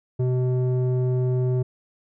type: tone with low-pass filter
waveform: square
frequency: 126.6 Hz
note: B2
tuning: 43 cents sharp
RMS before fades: -22 dBFS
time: 0.19-1.63 s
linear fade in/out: 10 ms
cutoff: 430 Hz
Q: 1.3
effects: none